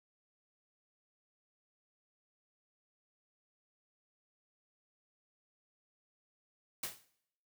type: noise with exponential decay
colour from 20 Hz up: white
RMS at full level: -35 dBFS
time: 6.83-7.05 s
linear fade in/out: 5 ms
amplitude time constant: 46 ms
effects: noise-tail reverb RT60 0.7 s tail -18 dB re dry